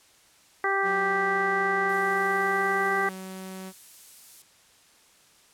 harmonic tone, 392 Hz, G4, in tune, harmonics 1 / 2 / 3 / 4 / 5, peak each -29 / -29 / -29 / -29 / -29 dBFS, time 0.64-3.09 s, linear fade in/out 2 ms
sawtooth tone with pitch glide, 184.1 to 188.51 Hz, F#3 to F#3, -8 to +33 cents, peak -33 dBFS, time 0.82-3.73 s, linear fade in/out 50 ms, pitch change +41 cents, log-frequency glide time 1.96-3.21 s
violet noise, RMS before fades -43 dBFS, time 1.89-4.42 s, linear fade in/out 2 ms
effects white hiss -58 dBFS RMS until 5.53 s + low-pass 10000 Hz 12 dB/octave

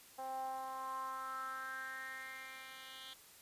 10% pulse tone with band-pass filter sweep, 263.2 Hz, C4, 10 cents sharp, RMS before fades -45 dBFS, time 0.18-3.14 s, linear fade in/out 10 ms, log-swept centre 700 to 3200 Hz, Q 5.7, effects white hiss -60 dBFS RMS until 3.41 s + resampled to 32000 Hz

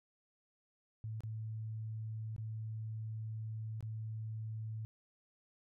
sine tone with dropouts, 110 Hz, A2, in tune, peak -39 dBFS, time 1.04-4.85 s, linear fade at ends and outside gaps 0 ms, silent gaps 1.206-1.235 / 2.363-2.381 / 3.807-3.826 s, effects none

